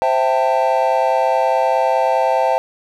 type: chord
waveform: triangle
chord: A minor seventh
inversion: first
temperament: equal with one note detuned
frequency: 523.3 / 659.3 / 784 / 893.8 Hz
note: C5 / E5 / G5 / A5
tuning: 0 / 0 / 0 / +27 cents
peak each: -17 dBFS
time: 0.02-2.58 s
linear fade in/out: 0 ms
effects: none